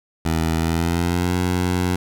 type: tone with pitch glide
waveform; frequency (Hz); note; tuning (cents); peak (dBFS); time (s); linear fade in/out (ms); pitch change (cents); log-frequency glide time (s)
15% pulse; 81.1 to 89.99; E2 to F#2; -28 to -48; -12; 0.25-1.96; 5; +180; 0.58-1.36
effects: none